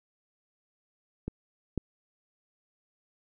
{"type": "clicks", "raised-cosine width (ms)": 3, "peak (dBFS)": [-20, -16], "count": 2, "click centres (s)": [1.28, 1.777], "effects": []}